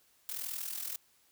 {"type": "noise with amplitude modulation", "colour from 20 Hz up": "blue", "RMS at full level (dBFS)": -36, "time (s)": [0.29, 0.96], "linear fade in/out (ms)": 0, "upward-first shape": "sine", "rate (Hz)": 41.2, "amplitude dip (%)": 70, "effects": ["white hiss -68 dBFS RMS until 1.31 s"]}